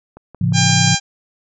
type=click train; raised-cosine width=1 ms; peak=-23 dBFS; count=5; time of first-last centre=0.17-0.877 s; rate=5.66 Hz
type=chord; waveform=sine; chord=A augmented; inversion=none; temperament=just; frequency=110 / 137.5 / 171.88 Hz; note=A2 / C#3 / E#3; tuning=0 / -14 / -27 cents; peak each=-18 / -18 / -17 dBFS; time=0.41-0.95 s; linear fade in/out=5 ms
type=harmonic tone; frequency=800 Hz; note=G5; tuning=35 cents sharp; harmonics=1 / 2 / 3 / 4 / 5 / 6 / 7 / 8 / 9; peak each=-23 / -23 / -23 / -23 / -23 / -23 / -23 / -23 / -23 dBFS; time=0.53-1 s; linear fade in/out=50 ms
effects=none